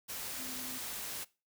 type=tone in noise; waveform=sine; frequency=255.1 Hz; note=C4; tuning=44 cents flat; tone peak=-48 dBFS; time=0.38-0.79 s; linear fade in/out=20 ms; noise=white; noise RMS=-41 dBFS; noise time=0.08-1.25 s; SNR=-10 dB; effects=noise-tail reverb RT60 0.3 s tail -21 dB re dry